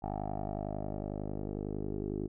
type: tone with low-pass filter sweep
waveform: 10% pulse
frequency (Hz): 51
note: G#1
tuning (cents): -31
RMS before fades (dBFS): -37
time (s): 0.02-2.28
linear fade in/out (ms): 20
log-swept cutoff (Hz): 790 to 380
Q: 5
effects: none